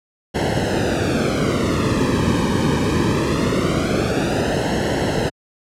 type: noise with flanger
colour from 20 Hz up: brown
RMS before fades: -18 dBFS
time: 0.34-5.3 s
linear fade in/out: 20 ms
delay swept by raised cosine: 0.83 to 1.47 ms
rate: 0.22 Hz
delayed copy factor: -0.85
effects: high-pass 80 Hz 12 dB/octave + low-pass 9000 Hz 12 dB/octave